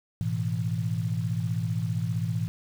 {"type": "chord", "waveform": "sine", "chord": "A suspended second", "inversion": "none", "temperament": "equal with one note detuned", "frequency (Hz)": [108.17, 123.47, 164.81], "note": ["A2", "B2", "E3"], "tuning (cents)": [-29, 0, 0], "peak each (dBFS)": [-29, -31, -30], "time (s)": [0.21, 2.48], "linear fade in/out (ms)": 0, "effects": ["8-bit"]}